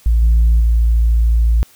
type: tone with level steps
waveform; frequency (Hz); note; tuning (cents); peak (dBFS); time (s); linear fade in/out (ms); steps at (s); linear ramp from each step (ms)
sine; 56.8; A#1; -44; -8 / -6 / -8; 0.06-1.63; 0; 0.22 / 0.6; 2
effects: tanh soft clip ceiling -6 dBFS + white hiss -48 dBFS RMS until 1.75 s